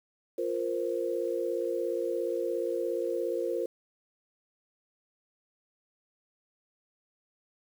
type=chord; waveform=sine; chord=F suspended fourth; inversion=none; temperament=equal; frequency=349.2 / 466.2 / 523.3 Hz; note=F4 / Bb4 / C5; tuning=0 / 0 / 0 cents; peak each=-33 / -32 / -33 dBFS; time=0.38-3.66 s; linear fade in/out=5 ms; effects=9-bit